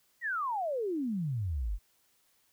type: exponential sweep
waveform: sine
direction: down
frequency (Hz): 1975.5 to 42.1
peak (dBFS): -30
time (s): 0.21-1.79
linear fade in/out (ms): 50
effects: white hiss -70 dBFS RMS until 2.52 s